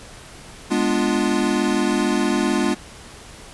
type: chord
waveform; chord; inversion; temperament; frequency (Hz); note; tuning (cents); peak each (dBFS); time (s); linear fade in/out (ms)
square; G# diminished seventh; none; equal; 207.7 / 246.9 / 293.7 / 349.2; G#3 / B3 / D4 / F4; 0 / 0 / 0 / 0; -24; 0.7-2.75; 20
effects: pink hiss -41 dBFS RMS until 3.53 s + resampled to 24000 Hz